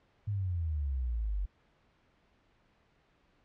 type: exponential sweep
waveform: sine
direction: down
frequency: 106.1 to 46.25 Hz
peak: -30 dBFS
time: 0.27-1.46 s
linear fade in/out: 10 ms
effects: pink hiss -69 dBFS RMS until 3.44 s + low-pass 3000 Hz 12 dB/octave